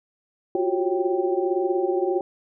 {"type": "tone cluster", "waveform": "sine", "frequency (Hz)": [346.1, 361.6, 383.2, 549, 783], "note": ["F4", "F#4", "G4", "C#5", "G5"], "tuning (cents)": [-16, -40, -39, -17, -2], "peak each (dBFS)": [-29, -23, -27, -30, -30], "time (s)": [0.55, 2.21], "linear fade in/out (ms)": 2, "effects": []}